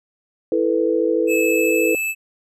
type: chord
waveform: sine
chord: E suspended fourth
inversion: none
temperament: equal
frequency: 329.6 / 440 / 493.9 Hz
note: E4 / A4 / B4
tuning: 0 / 0 / 0 cents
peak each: -20 / -20 / -20 dBFS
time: 0.52-1.95 s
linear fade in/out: 2 ms
type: tone with pitch glide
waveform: square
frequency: 2600 to 2620 Hz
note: E7 to E7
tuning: -24 to -11 cents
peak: -21 dBFS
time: 1.27-2.15 s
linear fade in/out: 50 ms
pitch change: +13 cents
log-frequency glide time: 1.41-2.03 s
effects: none